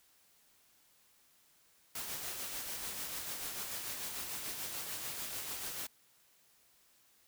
white noise with tremolo, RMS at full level -40 dBFS, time 1.95-5.87 s, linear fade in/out 5 ms, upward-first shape sine, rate 6.8 Hz, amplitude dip 35%, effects white hiss -68 dBFS RMS until 7.27 s

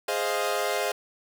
sawtooth chord, F minor seventh, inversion first, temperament equal, 415.3 / 523.3 / 622.3 / 698.5 Hz, Ab4 / C5 / Eb5 / F5, 0 / 0 / 0 / 0 cents, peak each -27 dBFS, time 0.08-0.92 s, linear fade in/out 5 ms, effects none

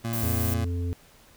25% pulse tone with vibrato, 114.7 Hz, A#2, 28 cents flat, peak -24 dBFS, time 0.04-0.65 s, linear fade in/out 10 ms, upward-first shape sine, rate 4.3 Hz, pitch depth 8 cents each way
violet noise, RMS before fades -32 dBFS, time 0.13-0.54 s, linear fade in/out 2 ms
harmonic tone, 87.31 Hz, F2, in tune, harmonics 1 / 3 / 5, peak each -26 / -36 / -40 dBFS, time 0.23-0.93 s, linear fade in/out 0 ms
effects pink hiss -55 dBFS RMS until 1.36 s

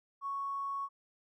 triangle tone with tanh clipping, 1108.7 Hz, C#6, in tune, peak -34 dBFS, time 0.21-0.89 s, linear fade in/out 50 ms, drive 3 dB, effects none

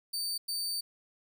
sawtooth tone bursts at uneven times, 4592 Hz, D8, 40 cents flat, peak -29 dBFS, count 2, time 0.13-0.38 / 0.48-0.81 s, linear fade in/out 10 ms, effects none

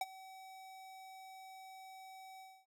square tone with ADSR envelope, 761 Hz, F#5, 48 cents sharp, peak -33 dBFS, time 0.01-2.66 s, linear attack 3 ms, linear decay 32 ms, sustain -19 dB, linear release 260 ms, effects none

